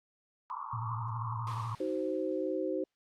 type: band-pass noise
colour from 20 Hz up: pink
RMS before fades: -40 dBFS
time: 0.5-1.75 s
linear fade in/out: 0 ms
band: 910 to 1200 Hz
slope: 96 dB/octave
type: tone with vibrato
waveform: sine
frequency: 113.8 Hz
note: A#2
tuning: 41 cents flat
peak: -35 dBFS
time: 0.73-1.75 s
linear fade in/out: 5 ms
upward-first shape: sine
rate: 12 Hz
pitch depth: 76 cents each way
type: noise with exponential decay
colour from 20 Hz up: white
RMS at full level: -43 dBFS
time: 1.47-2.95 s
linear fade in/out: 0 ms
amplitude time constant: 320 ms
type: chord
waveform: sine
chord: C diminished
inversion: first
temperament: just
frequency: 314 / 376.7 / 523.3 Hz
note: Eb4 / Gb4 / C5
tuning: +16 / +31 / 0 cents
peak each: -35 dBFS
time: 1.8-2.84 s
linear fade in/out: 5 ms
effects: low-pass 5000 Hz 12 dB/octave + Opus 48 kbps